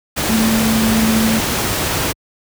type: tone in noise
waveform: sine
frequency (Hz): 221.8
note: A3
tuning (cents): +14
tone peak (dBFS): -13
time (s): 0.28-1.4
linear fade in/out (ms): 20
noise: pink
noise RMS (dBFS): -18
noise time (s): 0.16-2.13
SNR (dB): +2
effects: high-pass 60 Hz 12 dB/octave